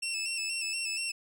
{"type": "tone with vibrato", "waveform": "20% pulse", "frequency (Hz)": 2669, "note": "E7", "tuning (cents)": 21, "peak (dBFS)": -26, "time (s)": [0.02, 1.12], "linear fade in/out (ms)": 10, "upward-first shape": "square", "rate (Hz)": 4.2, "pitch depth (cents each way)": 34, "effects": []}